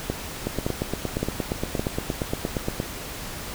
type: two click trains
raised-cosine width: 2 ms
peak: -11 / -10 dBFS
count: 21 / 4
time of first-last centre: 0.47-2.801 / 0.1-1.795 s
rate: 8.58 / 1.77 Hz
effects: pink hiss -35 dBFS RMS until 3.54 s